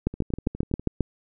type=two click trains; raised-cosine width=3 ms; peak=-22 / -9 dBFS; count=9 / 8; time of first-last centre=0.14-0.796 / 0.07-1.007 s; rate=12.2 / 7.47 Hz; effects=none